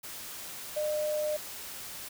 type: tone in noise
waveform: sine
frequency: 605 Hz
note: D#5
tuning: 49 cents flat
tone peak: -28 dBFS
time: 0.76-1.37 s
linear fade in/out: 10 ms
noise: white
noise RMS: -42 dBFS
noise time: 0.03-2.09 s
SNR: +11 dB
effects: none